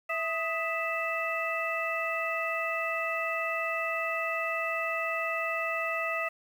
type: harmonic tone with a mistuned harmonic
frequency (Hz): 659.3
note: E5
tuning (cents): 0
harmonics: 1 / 2 / 3 / 4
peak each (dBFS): -34 / -34 / -34 / -34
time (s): 0.09-6.29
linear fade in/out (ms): 10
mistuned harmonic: 2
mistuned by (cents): -83
effects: 9-bit